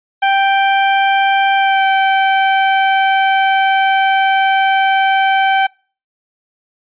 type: tone with pitch glide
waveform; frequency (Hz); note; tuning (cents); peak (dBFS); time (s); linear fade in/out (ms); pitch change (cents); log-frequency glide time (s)
sawtooth; 784 to 774.5; G5 to G5; 0 to -21; -6; 0.22-5.67; 10; -21; 1.56-1.85
effects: noise-tail reverb RT60 0.4 s tail -26 dB re dry + resampled to 8000 Hz

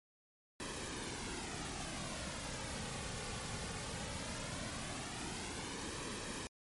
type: noise with flanger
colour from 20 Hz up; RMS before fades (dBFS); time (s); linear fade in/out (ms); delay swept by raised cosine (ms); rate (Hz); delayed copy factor
pink; -43; 0.6-6.47; 0; 1.4 to 3.1; 0.18; -0.5
effects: MP3 48 kbps

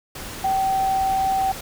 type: tone in noise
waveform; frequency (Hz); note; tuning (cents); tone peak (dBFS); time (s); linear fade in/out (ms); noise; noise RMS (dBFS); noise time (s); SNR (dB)
sine; 770; G5; -31; -18; 0.44-1.52; 5; pink; -34; 0.15-1.61; +13
effects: none

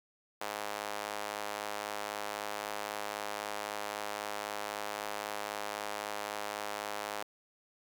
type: tone with high-pass filter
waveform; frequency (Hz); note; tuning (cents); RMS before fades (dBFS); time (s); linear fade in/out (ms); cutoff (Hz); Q
sawtooth; 103.83; G#2; 0; -39; 0.41-7.23; 5; 690; 1.2
effects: none

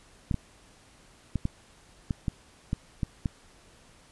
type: clicks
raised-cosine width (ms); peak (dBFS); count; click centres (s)
5; -15; 9; 0.312 / 0.343 / 1.357 / 1.454 / 2.108 / 2.282 / 2.731 / 3.032 / 3.258
effects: pink hiss -57 dBFS RMS until 4.11 s + resampled to 24000 Hz

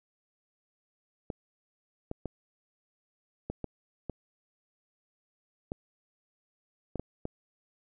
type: clicks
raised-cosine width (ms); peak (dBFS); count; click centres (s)
2; -21; 10; 1.302 / 2.114 / 2.257 / 3.5 / 3.643 / 4.097 / 5.719 / 6.957 / 6.996 / 7.254
effects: none

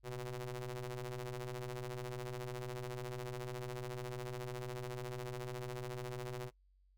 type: ring-modulated tone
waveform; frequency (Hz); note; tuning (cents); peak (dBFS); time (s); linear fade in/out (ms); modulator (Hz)
sawtooth; 122.5; B2; -14; -34; 0.03-6.51; 50; 252
effects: noise-tail reverb RT60 0.1 s tail -21 dB re dry + added 47 Hz sine -66 dBFS peak until 6.97 s

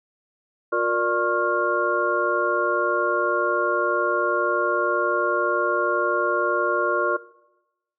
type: tone cluster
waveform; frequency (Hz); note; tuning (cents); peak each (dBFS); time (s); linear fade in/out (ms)
sine; 356.9 / 469.1 / 591 / 1089 / 1400; F4 / A#4 / D5 / C#6 / F6; +38 / +11 / +11 / -31 / +4; -26; 0.72-7.17; 10
effects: noise-tail reverb RT60 0.9 s tail -19 dB re dry

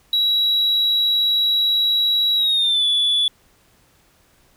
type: tone with pitch glide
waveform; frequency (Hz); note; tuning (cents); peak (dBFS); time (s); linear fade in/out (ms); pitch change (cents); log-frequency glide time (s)
sine; 3887 to 3443; B7 to A7; -28 to -38; -13; 0.13-3.28; 2; -210; 2.36-2.86
effects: tanh soft clip ceiling -13 dBFS + pink hiss -57 dBFS RMS until 4.56 s

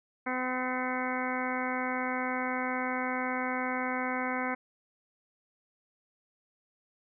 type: harmonic tone with a mistuned harmonic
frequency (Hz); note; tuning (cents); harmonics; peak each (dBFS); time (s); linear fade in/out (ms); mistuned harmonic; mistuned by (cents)
254.6; C4; -47; 1 / 2 / 3 / 4 / 5 / 6 / 7 / 8 / 9; -35 / -38 / -37 / -38 / -40 / -38 / -43 / -40 / -40; 0.26-4.55; 10; 9; -65
effects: none

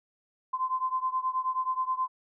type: beating tone pair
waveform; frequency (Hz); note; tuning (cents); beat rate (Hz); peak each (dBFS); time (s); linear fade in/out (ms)
sine; 1030 / 1039.4; C6 / C6; -28 / -12; 9.4; -29 / -31; 0.53-2.08; 10
effects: none

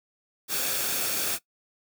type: noise with comb filter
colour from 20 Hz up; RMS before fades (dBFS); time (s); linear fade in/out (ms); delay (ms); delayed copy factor
white; -28; 0.48-1.39; 50; 1; -0.5
effects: noise-tail reverb RT60 0.1 s tail -19 dB re dry

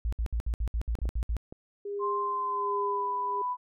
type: tone bursts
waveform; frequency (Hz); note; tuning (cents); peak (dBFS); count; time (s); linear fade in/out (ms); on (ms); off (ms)
sine; 57; A#1; -38; -26; 10; 0.05-1.367; 0; 75; 63
type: clicks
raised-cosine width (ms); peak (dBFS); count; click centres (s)
2; -28; 3; 0.988 / 1.055 / 1.525
type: tone with tremolo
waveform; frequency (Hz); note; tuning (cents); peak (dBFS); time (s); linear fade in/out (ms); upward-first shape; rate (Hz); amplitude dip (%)
sine; 405.4; G#4; -42; -30; 1.85-3.42; 5; sine; 1.3; 75
type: tone with pitch glide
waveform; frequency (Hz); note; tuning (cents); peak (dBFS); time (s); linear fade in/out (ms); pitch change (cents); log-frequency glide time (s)
sine; 1047 to 993.4; C6 to B5; +1 to +10; -28; 1.99-3.57; 50; -91; 2.18-3.03
effects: none

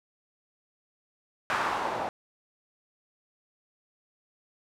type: noise with low-pass filter sweep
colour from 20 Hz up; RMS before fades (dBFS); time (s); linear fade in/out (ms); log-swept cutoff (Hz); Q
blue; -30; 1.5-2.09; 0; 1300 to 680; 1.9
effects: none

